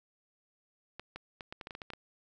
clicks, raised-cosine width 0.3 ms, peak -26 dBFS, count 11, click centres 0.996 / 1.16 / 1.408 / 1.525 / 1.612 / 1.671 / 1.708 / 1.751 / 1.818 / 1.903 / 1.935 s, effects none

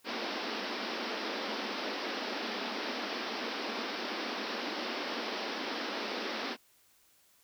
pink band-pass noise, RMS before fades -37 dBFS, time 0.04-6.57 s, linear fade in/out 50 ms, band 210 to 5500 Hz, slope 96 dB/octave, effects white hiss -66 dBFS RMS until 7.43 s

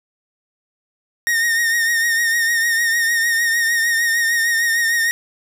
45% pulse tone with vibrato, 1849 Hz, A#6, 15 cents flat, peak -15 dBFS, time 1.27-5.11 s, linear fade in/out 0 ms, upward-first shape triangle, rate 6.6 Hz, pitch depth 50 cents each way, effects none

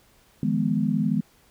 sine chord, F half-diminished seventh, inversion third, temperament equal with one note detuned, 155.56 / 172.81 / 207.7 / 246.9 Hz, Eb3 / F3 / Ab3 / Cb4, 0 / -18 / 0 / 0 cents, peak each -27 / -29 / -24 / -26 dBFS, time 0.43-1.21 s, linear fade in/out 2 ms, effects pink hiss -59 dBFS RMS until 1.5 s

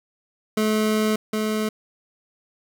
25% pulse tone pair in turn, 215.6 / 215.6 Hz, A3 / A3, -35 / -35 cents, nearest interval unison, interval 0 cents, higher neither, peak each -15 / -18 dBFS, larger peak first, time 0.57-1.16 / 1.33-1.69 s, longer first, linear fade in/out 5 ms, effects none

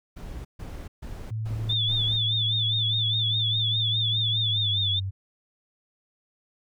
brown noise bursts, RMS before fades -37 dBFS, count 5, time 0.16-2.17 s, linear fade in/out 10 ms, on 290 ms, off 140 ms
sine tone with pitch glide, 110 to 96.32 Hz, A2 to G2, 0 to -30 cents, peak -27 dBFS, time 1.3-5.11 s, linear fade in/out 20 ms, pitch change -230 cents, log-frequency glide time 4.39-4.98 s
sine tone with vibrato, 3520 Hz, A7, in tune, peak -23 dBFS, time 1.69-5 s, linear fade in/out 10 ms, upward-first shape triangle, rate 4.9 Hz, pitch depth 100 cents each way
effects none

